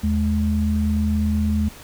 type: tone pair together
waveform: sine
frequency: 79.23 / 211.8 Hz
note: D#2 / G#3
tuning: +32 / +34 cents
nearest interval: octave + perfect fourth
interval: 1702 cents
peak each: -20 dBFS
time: 0.03-1.69 s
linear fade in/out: 10 ms
effects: pink hiss -42 dBFS RMS until 1.83 s